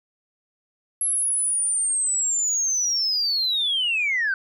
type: linear sweep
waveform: sine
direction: down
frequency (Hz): 11175 to 1497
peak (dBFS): -19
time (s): 1.01-4.34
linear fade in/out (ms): 2
effects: tanh soft clip ceiling -16 dBFS